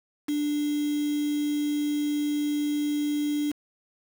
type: tone with quantisation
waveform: sine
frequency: 294.7 Hz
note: D4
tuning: 6 cents sharp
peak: -24 dBFS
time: 0.28-3.52 s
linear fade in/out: 10 ms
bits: 6
effects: none